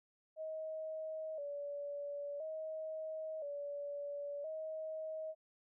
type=tone with vibrato; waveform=sine; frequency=602 Hz; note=D5; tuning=43 cents sharp; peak=-40 dBFS; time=0.36-5.35 s; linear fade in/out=50 ms; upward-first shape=square; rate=0.49 Hz; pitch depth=83 cents each way; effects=none